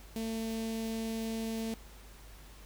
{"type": "tone with notch filter", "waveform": "sawtooth", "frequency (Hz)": 224.3, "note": "A3", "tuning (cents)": 34, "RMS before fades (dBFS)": -36, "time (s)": [0.16, 1.74], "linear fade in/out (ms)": 0, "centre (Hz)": 1300, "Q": 0.58, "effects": ["added 50 Hz sine -51 dBFS peak until 2.65 s", "pink hiss -56 dBFS RMS until 2.65 s"]}